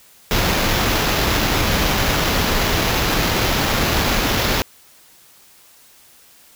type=noise with sample-and-hold; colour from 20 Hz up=pink; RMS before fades=-18 dBFS; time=0.31-4.62 s; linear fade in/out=0 ms; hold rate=8820 Hz; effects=white hiss -49 dBFS RMS until 6.55 s